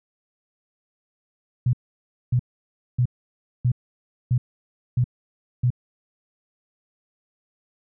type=tone bursts; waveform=sine; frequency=123.47 Hz; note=B2; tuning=in tune; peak=-16 dBFS; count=7; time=1.66-5.704 s; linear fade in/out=5 ms; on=72 ms; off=590 ms; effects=none